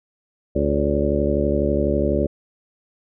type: harmonic tone with a mistuned harmonic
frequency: 72 Hz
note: D2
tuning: 34 cents flat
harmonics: 1 / 2 / 3 / 4 / 5 / 6 / 7 / 8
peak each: -24 / -28 / -25 / -26 / -24 / -26 / -30 / -24 dBFS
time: 0.55-2.27 s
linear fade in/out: 10 ms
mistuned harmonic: 7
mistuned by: +66 cents
effects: none